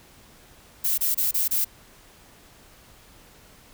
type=noise bursts; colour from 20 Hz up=violet; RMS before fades=-23 dBFS; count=5; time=0.84-1.648 s; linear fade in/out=10 ms; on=140 ms; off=27 ms; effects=pink hiss -52 dBFS RMS until 3.73 s

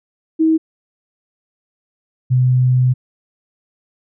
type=tone pair in turn; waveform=sine; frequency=319.7 / 126.87 Hz; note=D#4 / B2; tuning=+47 / +47 cents; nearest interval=octave + major third; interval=1600 cents; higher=first; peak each=-10 dBFS; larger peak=neither; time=0.39-0.58 / 2.3-2.94 s; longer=second; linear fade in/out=20 ms; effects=none

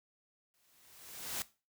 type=noise with exponential growth; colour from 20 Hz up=white; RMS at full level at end=-36 dBFS; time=0.54-1.42 s; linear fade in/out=0 ms; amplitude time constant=190 ms; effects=noise-tail reverb RT60 0.3 s tail -17 dB re dry

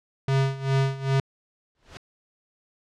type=tone with tremolo; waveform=square; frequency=135.3 Hz; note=C#3; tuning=42 cents flat; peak=-19 dBFS; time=0.28-1.2 s; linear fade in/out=2 ms; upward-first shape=sine; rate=2.5 Hz; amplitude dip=85%
type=noise with exponential growth; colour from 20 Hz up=pink; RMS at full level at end=-37 dBFS; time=1.75-1.97 s; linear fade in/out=0 ms; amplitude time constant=46 ms
effects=low-pass 5000 Hz 12 dB/octave

